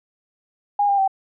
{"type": "tone with pitch steps", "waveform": "sine", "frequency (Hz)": [817, 800, 774], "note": ["G#5", "G5", "G5"], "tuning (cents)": [-29, 35, -22], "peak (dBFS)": -15, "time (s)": [0.79, 1.078], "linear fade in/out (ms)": 5, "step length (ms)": 96, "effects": []}